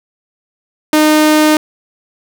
sawtooth tone, 306.6 Hz, D#4, 25 cents flat, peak -3 dBFS, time 0.93-1.57 s, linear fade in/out 2 ms, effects none

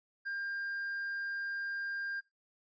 triangle tone, 1600 Hz, G6, 35 cents sharp, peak -34 dBFS, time 0.25-2.21 s, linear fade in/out 20 ms, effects noise-tail reverb RT60 0.2 s tail -17 dB re dry + resampled to 16000 Hz

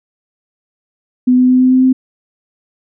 sine tone with pitch steps, 251.1 / 252.7 / 254.3 / 255.9 / 257.6 / 259.2 Hz, B3 / B3 / C4 / C4 / C4 / C4, +29 / +40 / -49 / -38 / -27 / -16 cents, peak -6 dBFS, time 1.27-1.93 s, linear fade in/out 10 ms, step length 110 ms, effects none

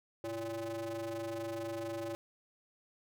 square ring-modulated tone, 116.54 Hz, A#2, in tune, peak -35 dBFS, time 0.24-2.15 s, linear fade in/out 0 ms, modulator 454 Hz, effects none

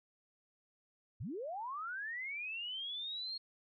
sine linear sweep, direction up, 77.78 to 4298 Hz, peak -39 dBFS, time 1.2-3.38 s, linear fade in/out 10 ms, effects none

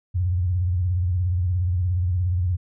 sine tone with vibrato, 89.6 Hz, F2, 45 cents sharp, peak -19 dBFS, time 0.14-2.57 s, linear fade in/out 20 ms, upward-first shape sine, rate 17 Hz, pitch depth 110 cents each way, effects none

